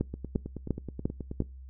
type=two click trains; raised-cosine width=3 ms; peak=-14 / -23 dBFS; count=5 / 13; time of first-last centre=0.01-1.404 / 0.14-1.421 s; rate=2.87 / 9.37 Hz; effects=noise-tail reverb RT60 0.3 s tail -25 dB re dry + added 65 Hz sine -43 dBFS peak until 1.69 s